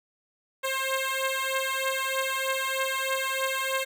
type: beating tone pair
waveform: 10% pulse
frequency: 530 / 533.2 Hz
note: C5 / C5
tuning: +22 / +33 cents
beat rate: 3.2 Hz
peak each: -21 dBFS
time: 0.63-3.85 s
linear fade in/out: 20 ms
effects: none